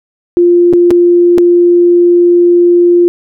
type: tone with dropouts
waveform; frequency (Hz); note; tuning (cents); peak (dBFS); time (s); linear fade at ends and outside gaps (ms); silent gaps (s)
sine; 349.2; F4; 0; -3; 0.37-3.08; 0; 0.728-0.735 / 0.906-0.911 / 1.378-1.383
effects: none